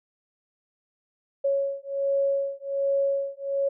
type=beating tone pair; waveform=sine; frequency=553 / 554.3 Hz; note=C#5 / C#5; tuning=-4 / 0 cents; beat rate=1.3 Hz; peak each=-26 dBFS; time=1.44-3.69 s; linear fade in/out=10 ms; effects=none